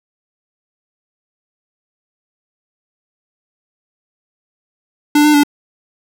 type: tone with pitch steps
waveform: square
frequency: 295.3 / 299.7 / 290.2 Hz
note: D4 / D4 / D4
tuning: +10 / +35 / -21 cents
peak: -8 dBFS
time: 5.15-5.435 s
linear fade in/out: 5 ms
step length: 95 ms
effects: none